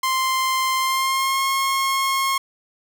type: tone with pitch glide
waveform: sawtooth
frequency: 1046.5 to 1080.3 Hz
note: C6 to C#6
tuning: 0 to -45 cents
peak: -15 dBFS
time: 0.03-2.38 s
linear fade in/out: 5 ms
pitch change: +55 cents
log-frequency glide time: 0.76-1.45 s
effects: none